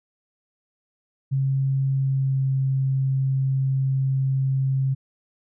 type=tone with pitch glide; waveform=sine; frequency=135.2 to 133.96 Hz; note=C#3 to C3; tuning=-43 to +41 cents; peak=-19 dBFS; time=1.31-4.95 s; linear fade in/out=20 ms; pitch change=-16 cents; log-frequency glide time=1.96-2.47 s; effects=none